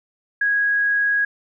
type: tone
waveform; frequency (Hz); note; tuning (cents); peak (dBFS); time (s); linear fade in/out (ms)
sine; 1653; G#6; -9; -16; 0.41-1.25; 5
effects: none